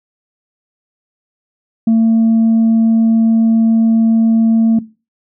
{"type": "tone", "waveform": "sine", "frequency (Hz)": 225.6, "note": "A3", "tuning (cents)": 44, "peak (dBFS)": -5, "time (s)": [1.87, 4.79], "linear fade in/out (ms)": 5, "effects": ["noise-tail reverb RT60 0.3 s tail -19 dB re dry", "tanh soft clip ceiling -6 dBFS"]}